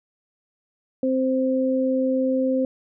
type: tone pair together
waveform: sine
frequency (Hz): 261.6 / 521.7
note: C4 / C5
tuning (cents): 0 / -5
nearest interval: octave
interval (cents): 1195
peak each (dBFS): -21 / -22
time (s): 1.03-2.65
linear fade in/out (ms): 2
effects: none